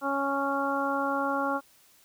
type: harmonic tone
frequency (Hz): 277.2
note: C#4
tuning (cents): 0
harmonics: 1 / 2 / 3 / 4 / 5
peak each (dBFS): -32 / -32 / -32 / -32 / -32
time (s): 0.01-1.61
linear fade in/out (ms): 50
effects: white hiss -60 dBFS RMS until 2.04 s